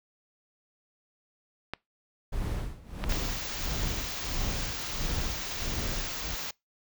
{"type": "clicks", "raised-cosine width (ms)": 0.3, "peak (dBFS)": -16, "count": 3, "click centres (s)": [1.736, 3.04, 3.123]}
{"type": "noise with tremolo", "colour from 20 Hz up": "brown", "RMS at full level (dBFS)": -30, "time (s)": [2.32, 6.35], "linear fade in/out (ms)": 10, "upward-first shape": "sine", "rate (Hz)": 1.5, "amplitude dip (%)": 90}
{"type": "band-stop noise", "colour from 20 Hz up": "white", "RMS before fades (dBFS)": -36, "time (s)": [3.09, 6.51], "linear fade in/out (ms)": 5, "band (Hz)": [7100, 16000], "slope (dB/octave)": 96}
{"effects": ["noise-tail reverb RT60 0.2 s tail -25 dB re dry"]}